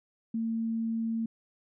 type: tone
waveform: sine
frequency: 226.4 Hz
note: A3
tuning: 50 cents sharp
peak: -28 dBFS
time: 0.34-1.26 s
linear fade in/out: 5 ms
effects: none